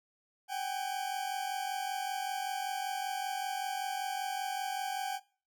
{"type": "tone pair together", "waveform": "40% pulse", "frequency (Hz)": [760.8, 806], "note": ["F#5", "G5"], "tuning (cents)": [48, 48], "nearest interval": "minor second", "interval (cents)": 100, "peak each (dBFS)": [-36, -37], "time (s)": [0.48, 5.2], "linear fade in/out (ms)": 50, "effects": ["noise-tail reverb RT60 0.4 s tail -21 dB re dry"]}